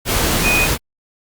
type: tone in noise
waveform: sine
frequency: 2489 Hz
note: D#7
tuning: in tune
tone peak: -14 dBFS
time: 0.42-0.68 s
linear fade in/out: 50 ms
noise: pink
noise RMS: -17 dBFS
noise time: 0.05-0.78 s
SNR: 0 dB
effects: Opus 48 kbps